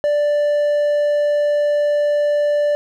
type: tone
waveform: triangle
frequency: 587.3 Hz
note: D5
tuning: in tune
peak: -12 dBFS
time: 0.04-2.75 s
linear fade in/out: 0 ms
effects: none